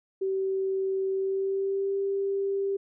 sine tone with pitch glide, 384.2 to 394.1 Hz, G4 to G4, -35 to +9 cents, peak -25 dBFS, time 0.21-2.77 s, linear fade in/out 10 ms, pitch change +44 cents, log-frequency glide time 1.11-1.97 s, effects none

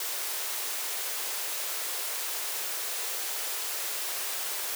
white high-pass noise, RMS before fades -33 dBFS, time 0-4.75 s, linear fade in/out 2 ms, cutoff 360 Hz, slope 48 dB/octave, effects none

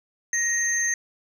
sine tone pair together, 1877 / 6313 Hz, A#6 / G8, +11 / +11 cents, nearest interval octave + major sixth, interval 2100 cents, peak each -23 dBFS, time 0.33-0.94 s, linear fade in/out 2 ms, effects tanh soft clip ceiling -15 dBFS

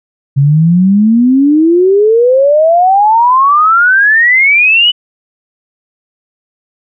sine exponential sweep, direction up, 135 to 3005 Hz, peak -4 dBFS, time 0.36-4.92 s, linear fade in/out 20 ms, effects none

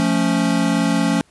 square chord, F augmented, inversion none, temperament equal, 174.61 / 220 / 277.2 Hz, F3 / A3 / C#4, 0 / 0 / 0 cents, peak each -21 / -21 / -20 dBFS, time 0-1.21 s, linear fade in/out 0 ms, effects pink hiss -56 dBFS RMS until 1.3 s + resampled to 24000 Hz

